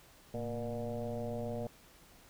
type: tone with frequency modulation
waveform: sine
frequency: 352.5 Hz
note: F4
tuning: 16 cents sharp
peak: -35 dBFS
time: 0.34-1.67 s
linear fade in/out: 2 ms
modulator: 122 Hz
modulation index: 2.6
effects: pink hiss -60 dBFS RMS until 2.29 s